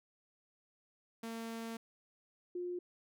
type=tone pair in turn; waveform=sawtooth / sine; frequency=227.7 / 355.4 Hz; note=A#3 / F4; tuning=-40 / +30 cents; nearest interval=minor sixth; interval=770 cents; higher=second; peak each=-37 / -37 dBFS; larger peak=neither; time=1.23-1.77 / 2.55-2.79 s; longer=first; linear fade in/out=5 ms; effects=none